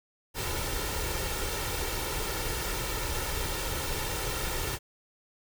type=noise with comb filter; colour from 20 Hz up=pink; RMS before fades=-32 dBFS; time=0.34-4.79 s; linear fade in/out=50 ms; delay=2.2 ms; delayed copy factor=+0.6; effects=none